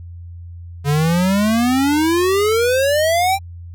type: exponential sweep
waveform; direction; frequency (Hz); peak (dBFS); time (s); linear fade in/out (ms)
square; up; 140 to 798; -14; 0.84-3.39; 50
effects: added 86 Hz sine -31 dBFS peak until 3.74 s